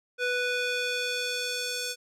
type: tone with band-pass filter sweep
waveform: square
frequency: 493.9 Hz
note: B4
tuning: in tune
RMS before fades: -30 dBFS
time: 0.18-1.96 s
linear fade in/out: 50 ms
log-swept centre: 1900 to 6100 Hz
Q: 0.96
effects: none